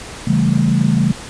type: chord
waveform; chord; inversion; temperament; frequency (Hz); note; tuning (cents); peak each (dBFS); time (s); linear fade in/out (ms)
sine; A dominant seventh; first; equal with one note detuned; 137.48 / 164.81 / 196 / 220; C#3 / E3 / G3 / A3; -14 / 0 / 0 / 0; -17; 0.27-1.12; 5
effects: pink hiss -32 dBFS RMS until 1.29 s + resampled to 22050 Hz